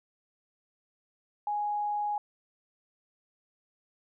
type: tone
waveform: sine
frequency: 830.6 Hz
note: G#5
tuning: in tune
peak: -28 dBFS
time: 1.47-2.18 s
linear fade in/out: 2 ms
effects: none